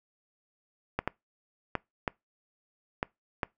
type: clicks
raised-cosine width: 0.5 ms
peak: -13 dBFS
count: 6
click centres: 0.99 / 1.076 / 1.753 / 2.078 / 3.029 / 3.432 s
effects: noise-tail reverb RT60 0.2 s tail -24 dB re dry